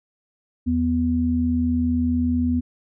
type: tone pair together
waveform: sine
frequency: 82.3 / 246.8 Hz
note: E2 / B3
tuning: -2 / -1 cents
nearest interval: octave + perfect fifth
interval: 1901 cents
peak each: -24 / -19 dBFS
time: 0.66-2.61 s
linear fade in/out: 20 ms
effects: none